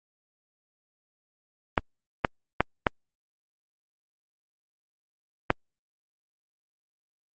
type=clicks; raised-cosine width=0.5 ms; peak=-4 dBFS; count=5; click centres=1.778 / 2.248 / 2.606 / 2.868 / 5.504 s; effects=Opus 32 kbps